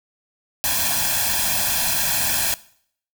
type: noise with comb filter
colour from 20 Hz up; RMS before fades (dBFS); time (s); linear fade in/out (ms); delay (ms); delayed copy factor
white; -21; 0.64-2.54; 0; 1.2; +0.8
effects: noise-tail reverb RT60 0.6 s tail -19 dB re dry